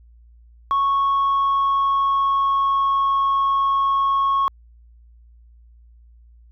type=tone with pitch glide; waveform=sine; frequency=1105 to 1098 Hz; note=C#6 to C#6; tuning=-6 to -17 cents; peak=-14 dBFS; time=0.71-4.48 s; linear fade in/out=0 ms; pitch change=-11 cents; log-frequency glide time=0.85-3.17 s; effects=tanh soft clip ceiling -14 dBFS + added 58 Hz sine -46 dBFS peak until 6.51 s